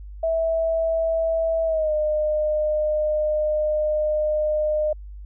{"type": "tone with pitch glide", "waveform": "sine", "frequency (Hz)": [653, 609.3], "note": ["E5", "D#5"], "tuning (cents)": [-17, -36], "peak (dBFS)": -19, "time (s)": [0.23, 4.93], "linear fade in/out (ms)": 5, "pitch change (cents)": -119, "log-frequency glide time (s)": [1.65, 1.93], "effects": ["added 50 Hz sine -35 dBFS peak until 5.25 s"]}